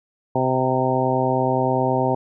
harmonic tone with a mistuned harmonic, 129.4 Hz, C3, 19 cents flat, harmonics 1 / 2 / 3 / 4 / 5 / 6 / 7, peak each -25 / -25 / -25 / -25 / -25 / -25 / -25 dBFS, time 0.35-2.15 s, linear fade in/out 5 ms, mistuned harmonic 7, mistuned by +22 cents, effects none

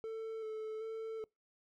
triangle tone with vibrato, 440.8 Hz, A4, 3 cents sharp, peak -37 dBFS, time 0.04-1.24 s, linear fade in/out 0 ms, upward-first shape square, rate 1.3 Hz, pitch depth 18 cents each way, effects noise-tail reverb RT60 0.2 s tail -25 dB re dry

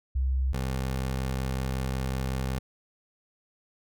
sine / 20% pulse tone pair in turn, 65.41 / 65.41 Hz, C2 / C2, 0 / 0 cents, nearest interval unison, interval 0 cents, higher neither, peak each -23 dBFS, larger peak neither, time 0.15-0.53 / 0.53-2.59 s, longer second, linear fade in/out 10 ms, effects none

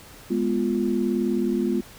sine chord, F diminished, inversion first, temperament equal, 207.7 / 246.9 / 349.2 Hz, Ab3 / Cb4 / F4, 0 / 0 / 0 cents, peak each -25 dBFS, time 0.3-1.81 s, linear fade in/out 10 ms, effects pink hiss -46 dBFS RMS until 1.98 s

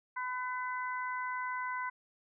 harmonic tone, 503 Hz, B4, 32 cents sharp, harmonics 2 / 3 / 4, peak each -36 / -40 / -42 dBFS, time 0.16-1.9 s, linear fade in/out 10 ms, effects none

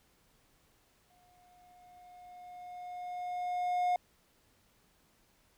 triangle tone with exponential growth, 718 Hz, F5, 48 cents sharp, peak -24 dBFS, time 1.1-3.96 s, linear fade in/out 2 ms, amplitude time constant 620 ms, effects pink hiss -69 dBFS RMS until 5.57 s

